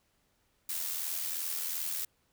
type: noise with amplitude modulation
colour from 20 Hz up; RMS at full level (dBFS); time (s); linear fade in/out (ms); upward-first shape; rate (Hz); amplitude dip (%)
blue; -33; 0.69-2.05; 5; sine; 82.8; 50
effects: pink hiss -73 dBFS RMS until 2.32 s